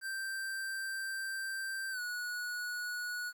square tone with pitch glide, 1568 to 1463 Hz, G6 to F#6, 0 to -20 cents, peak -37 dBFS, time 0.01-3.33 s, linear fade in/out 50 ms, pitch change -120 cents, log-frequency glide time 1.91-2 s, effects 11-bit

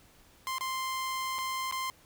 sawtooth tone with dropouts, 1046.5 Hz, C6, in tune, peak -28 dBFS, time 0.47-1.9 s, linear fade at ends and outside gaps 0 ms, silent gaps 0.583-0.609 / 1.384-1.387 / 1.712-1.724 s, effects pink hiss -60 dBFS RMS until 2.05 s

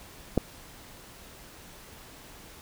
clicks, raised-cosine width 2 ms, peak -23 / -8 dBFS, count 2, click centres 0.373 / 0.377 s, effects pink hiss -49 dBFS RMS until 2.61 s

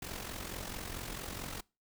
pink noise with amplitude modulation, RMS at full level -39 dBFS, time 0.02-1.61 s, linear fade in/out 5 ms, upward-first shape sine, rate 44.5 Hz, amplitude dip 65%, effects noise-tail reverb RT60 0.3 s tail -25 dB re dry

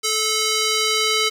square tone with band-pass filter sweep, 434.7 Hz, A4, 21 cents flat, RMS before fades -20 dBFS, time 0.03-1.3 s, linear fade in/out 20 ms, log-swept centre 6000 to 3800 Hz, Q 1.1, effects 7-bit

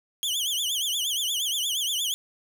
sawtooth tone with vibrato, 3197 Hz, G7, 33 cents sharp, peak -22 dBFS, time 0.23-2.14 s, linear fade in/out 0 ms, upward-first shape triangle, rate 8.5 Hz, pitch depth 200 cents each way, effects none

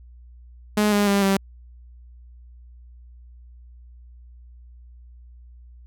sawtooth tone with pitch steps, 210 / 204.8 / 199.82 / 194.92 Hz, G#3 / G#3 / G3 / G3, +19 / -24 / +33 / -10 cents, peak -13 dBFS, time 0.77-1.37 s, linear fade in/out 5 ms, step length 150 ms, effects added 60 Hz sine -43 dBFS peak until 5.86 s

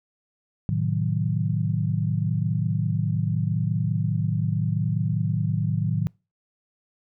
sine chord, A diminished seventh, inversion none, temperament equal, 110 / 130.81 / 155.56 / 185 Hz, A2 / C3 / Eb3 / Gb3, 0 / 0 / 0 / 0 cents, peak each -25 / -31 / -25 / -29 dBFS, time 0.69-6.07 s, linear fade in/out 0 ms, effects noise-tail reverb RT60 0.3 s tail -26 dB re dry

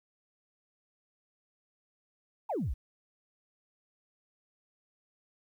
sine exponential sweep, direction down, 974 to 45.12 Hz, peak -29 dBFS, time 2.49-2.74 s, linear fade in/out 10 ms, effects tanh soft clip ceiling -25 dBFS + 11-bit

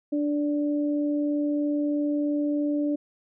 sine tone pair together, 293.7 / 583.2 Hz, D4 / D5, 0 / -12 cents, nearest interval octave, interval 1188 cents, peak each -23 / -32 dBFS, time 0.12-2.96 s, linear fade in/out 10 ms, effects none

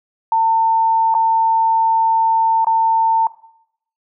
sine tone with dropouts, 900 Hz, A5, 39 cents sharp, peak -11 dBFS, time 0.32-3.27 s, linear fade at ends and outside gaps 2 ms, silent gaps 1.142-1.149 / 2.646-2.669 s, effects noise-tail reverb RT60 0.7 s tail -17 dB re dry

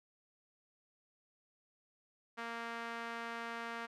sawtooth tone with band-pass filter, 232 Hz, A#3, 8 cents flat, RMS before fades -43 dBFS, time 2.37-3.87 s, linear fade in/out 20 ms, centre 1500 Hz, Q 1.2, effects none

